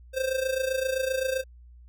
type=tone with amplitude modulation; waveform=square; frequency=524 Hz; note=C5; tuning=2 cents sharp; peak=-23 dBFS; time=0.13-1.44 s; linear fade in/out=50 ms; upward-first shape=sine; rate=27.7 Hz; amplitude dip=70%; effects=added 60 Hz sine -47 dBFS peak until 1.88 s